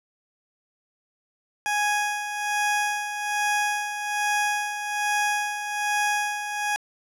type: tone with tremolo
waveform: 20% pulse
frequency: 830.6 Hz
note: G#5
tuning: in tune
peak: -16 dBFS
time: 1.66-6.76 s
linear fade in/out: 0 ms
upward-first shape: sine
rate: 1.2 Hz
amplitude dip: 60%
effects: low-pass 12000 Hz 12 dB/octave